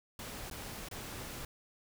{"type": "noise with dropouts", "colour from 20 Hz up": "pink", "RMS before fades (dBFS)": -44, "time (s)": [0.19, 1.45], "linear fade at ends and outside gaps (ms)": 2, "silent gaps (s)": [[0.5, 0.511], [0.886, 0.912]], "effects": []}